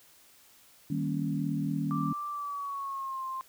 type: chord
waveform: sine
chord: Eb dominant seventh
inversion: none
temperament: equal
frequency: 155.56 / 196 / 233.1 / 277.2 Hz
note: Eb3 / G3 / Bb3 / Db4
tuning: 0 / 0 / 0 / 0 cents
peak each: -32 / -35 / -36 / -33 dBFS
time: 0.9-2.13 s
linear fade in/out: 5 ms
type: tone with pitch glide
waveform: sine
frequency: 1174.7 to 1052.6 Hz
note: D6 to C6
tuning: 0 to +10 cents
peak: -33 dBFS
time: 1.91-3.41 s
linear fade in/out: 0 ms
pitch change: -190 cents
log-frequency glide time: 2.3-3.24 s
effects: white hiss -59 dBFS RMS until 3.48 s